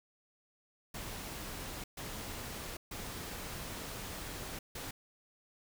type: noise bursts at uneven times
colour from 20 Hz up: pink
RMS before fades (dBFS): -43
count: 4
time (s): 0.94-1.84 / 1.97-2.77 / 2.91-4.59 / 4.75-4.91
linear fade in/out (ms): 5
effects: none